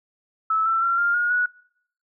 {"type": "tone with pitch steps", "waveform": "sine", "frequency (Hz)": [1306, 1336.5, 1367.8, 1399.7, 1432.5, 1465.9], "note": ["E6", "E6", "F6", "F6", "F6", "F#6"], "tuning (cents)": [-17, 23, -36, 3, 44, -17], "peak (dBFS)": -18, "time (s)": [0.5, 1.46], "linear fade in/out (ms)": 5, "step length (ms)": 160, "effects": ["noise-tail reverb RT60 0.7 s tail -25 dB re dry"]}